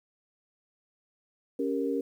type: chord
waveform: sine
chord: G diminished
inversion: second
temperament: equal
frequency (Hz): 277.2 / 392 / 466.2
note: Db4 / G4 / Bb4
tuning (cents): 0 / 0 / 0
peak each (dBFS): -30 / -33 / -31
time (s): 1.59-2.01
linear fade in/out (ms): 5
effects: 10-bit